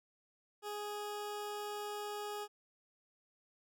20% pulse tone, 415.3 Hz, G#4, in tune, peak -35 dBFS, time 0.62-2.48 s, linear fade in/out 50 ms, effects none

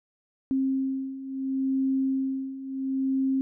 sine beating tone pair, 266.2 / 266.92 Hz, C4 / C4, +30 / +35 cents, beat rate 0.72 Hz, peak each -30 / -26 dBFS, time 0.51-3.41 s, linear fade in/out 0 ms, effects none

